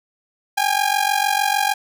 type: ring-modulated tone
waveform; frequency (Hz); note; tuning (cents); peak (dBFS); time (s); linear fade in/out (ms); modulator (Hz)
sawtooth; 810; G#5; -43; -10; 0.57-1.74; 10; 23.3
effects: none